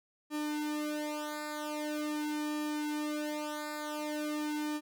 sawtooth tone with flanger, 300.5 Hz, D4, 40 cents sharp, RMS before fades -36 dBFS, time 0.3-4.81 s, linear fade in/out 50 ms, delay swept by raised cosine 1.4 to 3 ms, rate 0.44 Hz, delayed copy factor -0.95, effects none

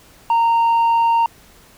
sine tone with tanh clipping, 924 Hz, A#5, 16 cents flat, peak -13 dBFS, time 0.3-1.26 s, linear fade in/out 2 ms, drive 3 dB, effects pink hiss -48 dBFS RMS until 1.77 s

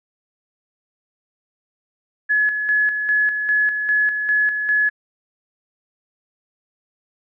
sine tone with tremolo, 1700 Hz, G#6, 40 cents sharp, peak -14 dBFS, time 2.29-4.9 s, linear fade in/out 20 ms, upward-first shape square, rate 2.5 Hz, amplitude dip 50%, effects none

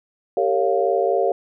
sine chord, G half-diminished seventh, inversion none, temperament equal with one note detuned, 392 / 456 / 554.4 / 698.5 Hz, G4 / Bb4 / Db5 / F5, 0 / -38 / 0 / 0 cents, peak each -22 dBFS, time 0.37-1.32 s, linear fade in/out 2 ms, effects none

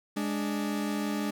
40% pulse tone pair together, 207.7 / 293.7 Hz, G#3 / D4, 0 / 0 cents, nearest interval tritone, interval 600 cents, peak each -30 / -32 dBFS, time 0.16-1.31 s, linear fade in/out 10 ms, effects none

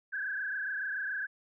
sine tone with frequency modulation, 1606 Hz, G6, 41 cents sharp, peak -32 dBFS, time 0.12-1.27 s, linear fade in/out 20 ms, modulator 27.1 Hz, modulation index 3.3, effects none

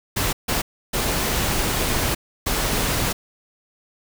pink noise bursts at uneven times, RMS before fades -22 dBFS, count 4, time 0.16-0.33 / 0.48-0.62 / 0.93-2.15 / 2.46-3.13 s, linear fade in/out 10 ms, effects none

